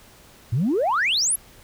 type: exponential sweep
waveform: sine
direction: up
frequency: 103.2 to 11790 Hz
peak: -17 dBFS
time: 0.52-1.36 s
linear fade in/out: 10 ms
effects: tanh soft clip ceiling -15 dBFS + pink hiss -50 dBFS RMS until 1.63 s